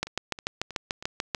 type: two click trains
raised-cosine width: 0.2 ms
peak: -22 / -10 dBFS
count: 4 / 10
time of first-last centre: 0.07-1.025 / 0.03-1.348 s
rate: 3.14 / 6.83 Hz
effects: none